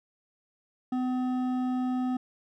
sine tone with hard clipping, 253.4 Hz, B3, 45 cents sharp, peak -28 dBFS, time 0.92-2.17 s, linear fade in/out 5 ms, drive 9 dB, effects none

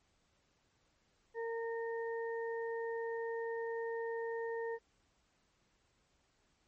harmonic tone, 459.1 Hz, A#4, 26 cents flat, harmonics 1 / 2 / 4, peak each -37 / -46 / -47 dBFS, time 1.34-4.79 s, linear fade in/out 50 ms, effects pink hiss -75 dBFS RMS until 6.67 s + MP3 32 kbps

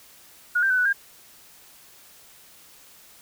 sine tone with pitch steps, 1448 / 1574 / 1507 / 1482 / 1608 Hz, F#6 / G6 / F#6 / F#6 / G6, -38 / +7 / +31 / +2 / +44 cents, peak -18 dBFS, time 0.55-0.93 s, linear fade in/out 10 ms, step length 76 ms, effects white hiss -51 dBFS RMS until 3.21 s

